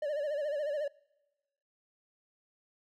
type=tone with vibrato; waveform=triangle; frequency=587.3 Hz; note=D5; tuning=in tune; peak=-29 dBFS; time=0.02-0.88 s; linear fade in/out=5 ms; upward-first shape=sine; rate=14 Hz; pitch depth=87 cents each way; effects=noise-tail reverb RT60 1.0 s tail -24 dB re dry